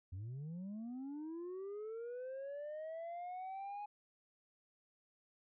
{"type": "linear sweep", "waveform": "sine", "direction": "up", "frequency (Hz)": [86, 834], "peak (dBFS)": -40, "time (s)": [0.12, 3.86], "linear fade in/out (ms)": 10, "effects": ["tanh soft clip ceiling -42 dBFS"]}